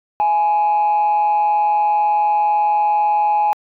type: tone with amplitude modulation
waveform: sine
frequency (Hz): 837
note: G#5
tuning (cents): +13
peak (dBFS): -9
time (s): 0.2-3.53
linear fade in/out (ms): 0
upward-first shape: sine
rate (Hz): 164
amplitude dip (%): 50
effects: tanh soft clip ceiling -10 dBFS